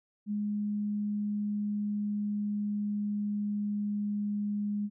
sine tone with pitch glide, 207.7 to 206.3 Hz, G#3 to G#3, 0 to -11 cents, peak -29 dBFS, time 0.26-4.9 s, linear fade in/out 50 ms, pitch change -11 cents, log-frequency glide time 0.41-4.39 s, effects none

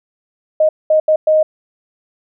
sine tone bursts at uneven times, 622.3 Hz, D#5, in tune, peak -8 dBFS, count 4, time 0.6-0.69 / 0.9-1 / 1.08-1.16 / 1.27-1.43 s, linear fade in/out 5 ms, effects none

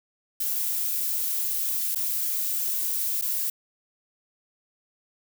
violet noise with dropouts, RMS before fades -27 dBFS, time 0.4-3.5 s, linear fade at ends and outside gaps 5 ms, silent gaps 1.949-1.957 / 3.214-3.221 s, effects none

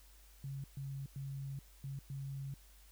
sine tone bursts at uneven times, 137.1 Hz, C#3, 19 cents flat, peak -40 dBFS, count 5, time 0.44-0.64 / 0.77-1.06 / 1.16-1.59 / 1.84-1.99 / 2.1-2.54 s, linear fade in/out 2 ms, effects added 50 Hz sine -59 dBFS peak until 2.91 s + white hiss -65 dBFS RMS until 2.91 s

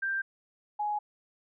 sine tone pair in turn, 1578 / 835.9 Hz, G6 / G#5, +11 / +11 cents, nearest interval major seventh, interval 1100 cents, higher first, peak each -28 dBFS, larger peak neither, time 0.02-0.22 / 0.79-0.99 s, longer neither, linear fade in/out 10 ms, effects none

